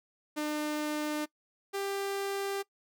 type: tone pair in turn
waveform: sawtooth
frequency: 301.2 / 395.6 Hz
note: D4 / G4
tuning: +44 / +16 cents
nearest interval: perfect fourth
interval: 472 cents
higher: second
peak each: -27 / -28 dBFS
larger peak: first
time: 0.36-1.26 / 1.73-2.63 s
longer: neither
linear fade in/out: 20 ms
effects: noise-tail reverb RT60 0.1 s tail -22 dB re dry